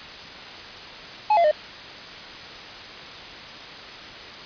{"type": "tone with pitch steps", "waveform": "triangle", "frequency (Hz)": [850, 684, 608], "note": ["G#5", "F5", "D#5"], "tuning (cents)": [40, -36, -40], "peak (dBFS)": -13, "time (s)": [1.3, 1.513], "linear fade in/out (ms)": 5, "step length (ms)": 71, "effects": ["white hiss -38 dBFS RMS until 4.45 s", "resampled to 11025 Hz"]}